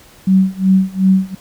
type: tone with tremolo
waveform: sine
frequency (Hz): 189.8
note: F#3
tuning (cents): +44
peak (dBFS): -6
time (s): 0.27-1.35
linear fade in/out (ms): 5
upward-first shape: sine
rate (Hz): 2.7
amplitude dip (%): 95
effects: pink hiss -44 dBFS RMS until 1.4 s